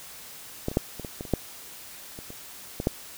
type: clicks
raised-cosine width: 2 ms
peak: -13 / -22 / -7 / -23 / -21 / -20 / -26 / -8 / -26 / -27 / -16 / -8 dBFS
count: 12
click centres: 0.684 / 0.715 / 0.771 / 0.997 / 1.048 / 1.209 / 1.252 / 1.337 / 2.189 / 2.304 / 2.801 / 2.871 s
effects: white hiss -44 dBFS RMS until 3.17 s